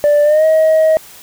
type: tone with pitch glide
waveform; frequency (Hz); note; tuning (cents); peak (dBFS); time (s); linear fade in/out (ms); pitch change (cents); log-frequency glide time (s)
sine; 587.3 to 633.1; D5 to D#5; 0 to +30; -5; 0.04-0.97; 0; +130; 0.23-0.45
effects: tanh soft clip ceiling -6 dBFS + white hiss -38 dBFS RMS until 1.22 s